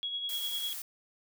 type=tone with tremolo; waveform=sine; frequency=3327 Hz; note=G#7; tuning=2 cents sharp; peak=-31 dBFS; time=0.03-0.73 s; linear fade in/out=0 ms; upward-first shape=sine; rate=10 Hz; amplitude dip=45%
type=noise; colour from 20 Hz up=blue; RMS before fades=-40 dBFS; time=0.29-0.82 s; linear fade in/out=2 ms
effects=none